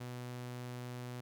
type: tone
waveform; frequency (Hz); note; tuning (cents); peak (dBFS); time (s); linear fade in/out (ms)
sawtooth; 123.47; B2; 0; -38; 0-1.21; 10
effects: none